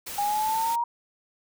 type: noise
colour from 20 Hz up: white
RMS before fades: -36 dBFS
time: 0.06-0.76 s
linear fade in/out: 10 ms
type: exponential sweep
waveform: sine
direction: up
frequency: 810 to 953 Hz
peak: -23 dBFS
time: 0.18-0.84 s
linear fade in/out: 5 ms
effects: none